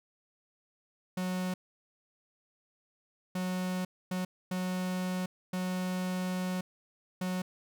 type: tone bursts at uneven times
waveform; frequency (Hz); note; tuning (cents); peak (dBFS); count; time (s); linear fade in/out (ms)
45% pulse; 183.5; F#3; -14; -31; 6; 1.17-1.54 / 3.35-3.85 / 4.11-4.25 / 4.51-5.26 / 5.53-6.61 / 7.21-7.42; 5
effects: none